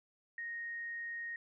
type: tone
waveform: sine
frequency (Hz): 1864.7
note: A#6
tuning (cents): 0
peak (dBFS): -39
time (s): 0.38-1.36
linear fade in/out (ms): 2
effects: none